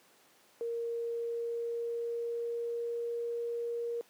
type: tone with pitch glide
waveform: sine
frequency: 466.2 to 470.3 Hz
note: A#4 to A#4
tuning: 0 to +15 cents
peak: -32 dBFS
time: 0.61-4.01 s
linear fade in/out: 0 ms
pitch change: +15 cents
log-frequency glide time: 0.81-3.12 s
effects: pink hiss -63 dBFS RMS until 4.09 s + high-pass 300 Hz 12 dB/octave